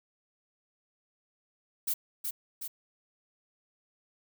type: noise with echo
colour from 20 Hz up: violet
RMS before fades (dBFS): -30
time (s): 1.87-1.94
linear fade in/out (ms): 10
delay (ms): 370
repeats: 2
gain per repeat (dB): -4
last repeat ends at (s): 2.68
effects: none